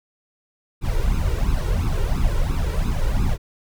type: noise with flanger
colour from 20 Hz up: brown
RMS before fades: -20 dBFS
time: 0.81-3.38 s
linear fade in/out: 50 ms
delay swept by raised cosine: 0.77 to 2.17 ms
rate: 2.9 Hz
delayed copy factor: +0.9
effects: none